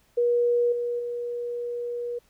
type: tone with level steps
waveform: sine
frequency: 480 Hz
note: B4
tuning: 49 cents flat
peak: -19 / -25 / -28 dBFS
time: 0.17-2.19 s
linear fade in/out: 10 ms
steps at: 0.72 / 0.99 s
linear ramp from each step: 5 ms
effects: pink hiss -64 dBFS RMS until 2.29 s